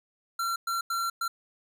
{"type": "tone bursts at uneven times", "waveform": "square", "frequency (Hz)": 1364, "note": "F6", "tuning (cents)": -41, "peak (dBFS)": -28, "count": 4, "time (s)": [[0.39, 0.56], [0.67, 0.81], [0.9, 1.1], [1.21, 1.28]], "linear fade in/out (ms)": 5, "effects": []}